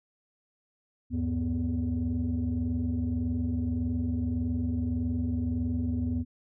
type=tone cluster; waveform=sine; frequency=77.4 / 99.1 / 246.6 Hz; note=D#2 / G2 / B3; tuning=-9 / +19 / -2 cents; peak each=-30 / -31 / -28 dBFS; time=1.1-6.25 s; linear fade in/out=50 ms; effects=tanh soft clip ceiling -22 dBFS